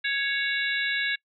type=harmonic tone with a mistuned harmonic; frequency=554.4 Hz; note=C#5; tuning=in tune; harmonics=3 / 4 / 5 / 6 / 7; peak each=-27 / -30 / -33 / -36 / -33 dBFS; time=0.04-1.16 s; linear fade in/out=10 ms; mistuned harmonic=6; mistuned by=+83 cents; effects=noise-tail reverb RT60 0.1 s tail -25 dB re dry